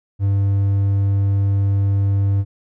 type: tone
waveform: triangle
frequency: 99.1 Hz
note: G2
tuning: 19 cents sharp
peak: -12 dBFS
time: 0.19-2.45 s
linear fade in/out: 50 ms
effects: none